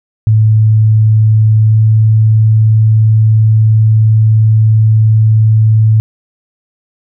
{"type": "tone with pitch glide", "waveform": "sine", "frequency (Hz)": [109, 109.63], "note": ["A2", "A2"], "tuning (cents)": [-16, -6], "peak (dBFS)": -4, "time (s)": [0.27, 6], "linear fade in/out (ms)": 0, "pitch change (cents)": 10, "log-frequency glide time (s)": [1.65, 1.79], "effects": []}